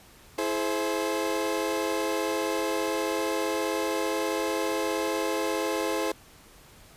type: chord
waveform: 30% pulse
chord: E augmented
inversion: none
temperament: equal with one note detuned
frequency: 329.6 / 424.8 / 523.3 Hz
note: E4 / G#4 / B#4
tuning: 0 / +39 / 0 cents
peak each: -28 dBFS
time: 0.38-6.12 s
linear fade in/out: 5 ms
effects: pink hiss -53 dBFS RMS until 6.96 s + resampled to 32000 Hz